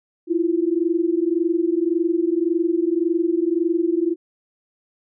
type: tone pair together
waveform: sine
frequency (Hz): 327.4 / 349.2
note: E4 / F4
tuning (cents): -12 / 0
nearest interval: minor second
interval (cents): 112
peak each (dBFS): -20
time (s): 0.27-4.16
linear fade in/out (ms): 50
effects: none